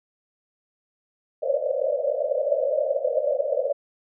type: band-pass noise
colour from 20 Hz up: white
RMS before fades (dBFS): -24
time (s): 1.42-3.73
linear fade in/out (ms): 10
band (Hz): 510 to 610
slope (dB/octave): 96
effects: none